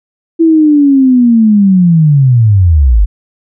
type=linear sweep; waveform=sine; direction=down; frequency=333 to 45.21 Hz; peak=-3 dBFS; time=0.39-3.06 s; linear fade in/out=20 ms; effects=none